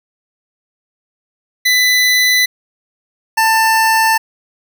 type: tone pair in turn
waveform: 25% pulse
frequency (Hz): 1998 / 890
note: B6 / A5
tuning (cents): +20 / +20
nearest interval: octave + major second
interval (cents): 1400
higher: first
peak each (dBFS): -6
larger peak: neither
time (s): 1.65-2.46 / 3.37-4.18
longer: neither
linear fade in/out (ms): 10
effects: none